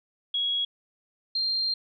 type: tone pair in turn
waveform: sine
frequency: 3322 / 4185 Hz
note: G#7 / C8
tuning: 0 / 0 cents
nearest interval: major third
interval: 400 cents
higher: second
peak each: -24 dBFS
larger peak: neither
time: 0.34-0.65 / 1.35-1.74 s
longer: second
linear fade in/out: 5 ms
effects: none